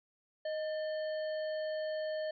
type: harmonic tone with a mistuned harmonic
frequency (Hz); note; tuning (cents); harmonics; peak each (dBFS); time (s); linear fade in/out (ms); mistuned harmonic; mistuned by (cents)
622.3; D#5; 0; 1 / 3 / 5 / 7; -34 / -47 / -53 / -52; 0.45-2.31; 5; 3; -81
effects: none